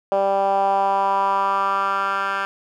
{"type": "tone with band-pass filter sweep", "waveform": "10% pulse", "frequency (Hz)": 196.3, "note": "G3", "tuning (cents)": 3, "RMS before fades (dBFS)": -20, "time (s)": [0.12, 2.45], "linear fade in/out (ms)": 0, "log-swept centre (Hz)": [630, 1600], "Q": 3.7, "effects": []}